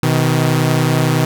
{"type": "tone pair together", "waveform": "sawtooth", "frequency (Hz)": [126.7, 157.46], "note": ["B2", "D#3"], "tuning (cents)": [45, 21], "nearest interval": "major third", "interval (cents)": 376, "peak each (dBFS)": -11, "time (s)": [0.03, 1.25], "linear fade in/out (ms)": 2, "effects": []}